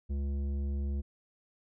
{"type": "tone with tanh clipping", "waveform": "triangle", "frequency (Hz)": 70.1, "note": "C#2", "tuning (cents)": 20, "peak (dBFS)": -32, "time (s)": [0.09, 1.02], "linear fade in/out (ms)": 20, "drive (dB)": 15, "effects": []}